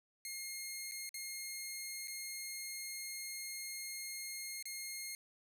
10% pulse tone with dropouts, 2140 Hz, C7, 38 cents sharp, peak -33 dBFS, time 0.25-5.15 s, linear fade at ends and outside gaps 1 ms, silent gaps 0.913-0.919 / 1.092-1.142 / 2.074-2.08 / 4.626-4.655 s, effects none

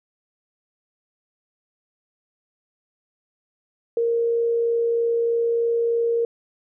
sine tone with amplitude modulation, 465.6 Hz, A#4, 2 cents flat, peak -17 dBFS, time 3.97-6.25 s, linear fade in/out 2 ms, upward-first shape sine, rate 63.2 Hz, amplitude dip 25%, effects none

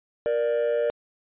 triangle tone pair together, 470 / 590.5 Hz, A#4 / D5, +14 / +9 cents, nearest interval major third, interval 395 cents, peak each -21 dBFS, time 0.26-0.9 s, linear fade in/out 0 ms, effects tanh soft clip ceiling -16 dBFS + resampled to 8000 Hz

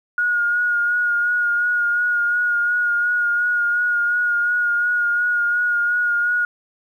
sine tone with vibrato, 1436 Hz, F6, 48 cents sharp, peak -16 dBFS, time 0.18-6.45 s, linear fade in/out 2 ms, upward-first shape sine, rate 2.8 Hz, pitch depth 23 cents each way, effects 9-bit

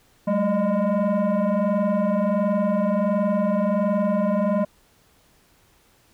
sine tone with frequency modulation, 212.7 Hz, G#3, 42 cents sharp, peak -16 dBFS, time 0.27-4.65 s, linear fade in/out 10 ms, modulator 404 Hz, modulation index 1.4, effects tanh soft clip ceiling -17 dBFS + pink hiss -59 dBFS RMS until 6.13 s

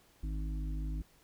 harmonic tone with a mistuned harmonic, 51.91 Hz, G#1, in tune, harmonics 1 / 3 / 5 / 6, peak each -34 / -44 / -48 / -50 dBFS, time 0.23-1.02 s, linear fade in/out 5 ms, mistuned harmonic 1, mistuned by +33 cents, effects pink hiss -65 dBFS RMS until 1.23 s

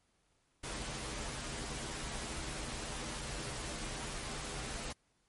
pink noise with comb filter, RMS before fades -41 dBFS, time 0.63-4.93 s, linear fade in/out 10 ms, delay 11 ms, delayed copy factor -0.7, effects pink hiss -75 dBFS RMS until 5.28 s + MP3 48 kbps

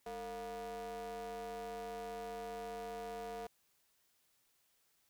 square ring-modulated tone, 125.5 Hz, B2, 28 cents sharp, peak -40 dBFS, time 0.06-3.47 s, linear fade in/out 5 ms, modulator 580 Hz, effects white hiss -75 dBFS RMS until 5.09 s

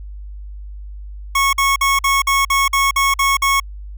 25% pulse tone bursts, 1100 Hz, C#6, 14 cents flat, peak -9 dBFS, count 10, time 1.35-3.6 s, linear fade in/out 5 ms, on 180 ms, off 50 ms, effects added 50 Hz sine -29 dBFS peak until 3.97 s

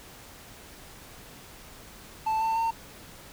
triangle tone with pitch steps, 880 / 894.9 / 910 Hz, A5 / A5 / A#5, 0 / +29 / -42 cents, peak -22 dBFS, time 2.26-2.71 s, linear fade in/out 10 ms, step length 150 ms, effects pink hiss -48 dBFS RMS until 3.32 s

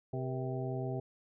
harmonic tone with a mistuned harmonic, 130 Hz, C3, 11 cents flat, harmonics 1 / 2 / 3 / 4 / 5 / 6, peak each -36 / -43 / -40 / -46 / -43 / -47 dBFS, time 0.13-1 s, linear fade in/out 5 ms, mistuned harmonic 4, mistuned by -150 cents, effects none

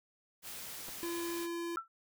white noise, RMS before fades -45 dBFS, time 0.42-1.48 s, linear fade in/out 50 ms
clicks, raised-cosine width 1 ms, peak -35 dBFS, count 2, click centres 0.884 / 0.89 s
square tone, 340.3 Hz, F4, 45 cents flat, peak -37 dBFS, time 1.03-1.76 s, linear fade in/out 0 ms
sine tone with exponential decay, 1337 Hz, E6, 24 cents sharp, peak -30 dBFS, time 1.77-1.88 s, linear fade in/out 2 ms, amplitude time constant 23 ms
effects none

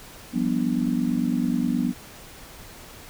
sine chord, G dominant seventh, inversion third, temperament just, 176.4 / 196 / 245 / 294 Hz, F3 / G3 / B3 / D4, +18 / 0 / -14 / +2 cents, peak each -28 / -29 / -23 / -29 dBFS, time 0.32-1.94 s, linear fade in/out 50 ms, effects pink hiss -44 dBFS RMS until 3.09 s

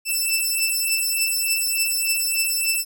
10% pulse beating tone pair, 2652 / 2655.4 Hz, E7 / E7, +10 / +12 cents, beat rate 3.4 Hz, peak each -14 dBFS, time 0.05-2.85 s, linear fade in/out 50 ms, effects none

